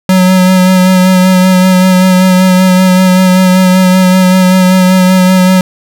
square tone with vibrato, 185 Hz, F#3, in tune, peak -4 dBFS, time 0.09-5.61 s, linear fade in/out 2 ms, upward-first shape sine, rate 5.2 Hz, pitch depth 22 cents each way, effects none

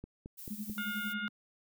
click train, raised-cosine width 3 ms, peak -31 dBFS, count 4, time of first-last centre 0.04-0.698 s, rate 4.56 Hz
violet noise, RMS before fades -47 dBFS, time 0.37-1.14 s, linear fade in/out 20 ms
sine tone with tremolo, 210 Hz, G#3, 19 cents sharp, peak -35 dBFS, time 0.5-1.29 s, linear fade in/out 10 ms, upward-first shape sine, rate 11 Hz, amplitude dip 90%
harmonic tone, 712 Hz, F5, 33 cents sharp, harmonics 2 / 3 / 4 / 5, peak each -36 / -47 / -46 / -48 dBFS, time 0.78-1.28 s, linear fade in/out 0 ms
effects none

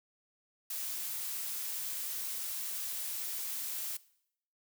blue noise, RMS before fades -38 dBFS, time 0.7-3.97 s, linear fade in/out 5 ms, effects noise-tail reverb RT60 0.7 s tail -20 dB re dry

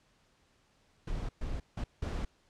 brown noise bursts at uneven times, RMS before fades -35 dBFS, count 4, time 1.07-1.29 / 1.41-1.6 / 1.77-1.84 / 2.02-2.25 s, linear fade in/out 5 ms, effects pink hiss -69 dBFS RMS until 2.49 s + low-pass 7000 Hz 12 dB/octave

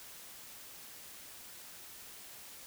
silence, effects white hiss -51 dBFS RMS until 2.66 s

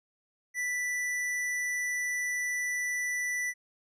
square tone, 1975.5 Hz, B6, in tune, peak -30 dBFS, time 0.54-3.54 s, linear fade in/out 50 ms, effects low-pass 12000 Hz 12 dB/octave

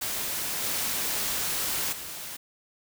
white noise with level steps, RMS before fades -31 / -29 / -38 dBFS, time 0.01-2.37 s, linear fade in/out 10 ms, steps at 0.63 / 1.92 s, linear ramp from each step 10 ms, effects none

